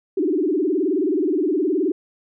sine tone with vibrato, 338 Hz, E4, 43 cents sharp, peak -17 dBFS, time 0.17-1.92 s, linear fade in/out 5 ms, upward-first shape sine, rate 19 Hz, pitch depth 280 cents each way, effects none

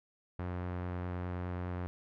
sawtooth tone with low-pass filter, 89.5 Hz, F2, 43 cents sharp, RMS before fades -38 dBFS, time 0.39-1.87 s, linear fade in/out 0 ms, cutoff 1600 Hz, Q 1, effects none

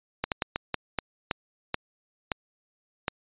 slowing click train, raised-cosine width 0.3 ms, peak -10 dBFS, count 10, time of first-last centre 0.24-3.081 s, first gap 78 ms, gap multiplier 1.33, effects resampled to 8000 Hz

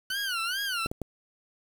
20% pulse tone with vibrato, 1480 Hz, F#6, in tune, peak -24 dBFS, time 0.1-0.87 s, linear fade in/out 5 ms, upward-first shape sine, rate 2.4 Hz, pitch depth 180 cents each way
clicks, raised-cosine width 2 ms, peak -19 dBFS, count 3, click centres 0.861 / 0.915 / 1.017 s
effects 7-bit

